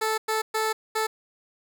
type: tone bursts at uneven times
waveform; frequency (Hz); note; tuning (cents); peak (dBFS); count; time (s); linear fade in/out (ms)
15% pulse; 438; A4; -8; -17; 4; 0.01-0.18 / 0.28-0.42 / 0.54-0.73 / 0.95-1.07; 10
effects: none